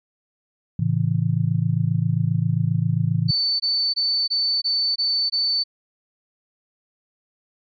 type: chord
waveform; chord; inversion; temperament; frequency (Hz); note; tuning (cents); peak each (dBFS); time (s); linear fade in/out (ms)
sine; A major; none; just; 110 / 137.5 / 165; A2 / C#3 / E3; 0 / -14 / +2; -22; 0.79-3.31; 5
type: tone bursts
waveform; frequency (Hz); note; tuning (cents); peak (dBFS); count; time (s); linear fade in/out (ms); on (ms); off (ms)
sine; 4517; C#8; +32; -18; 7; 3.28-5.64; 20; 320; 20
effects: MP3 96 kbps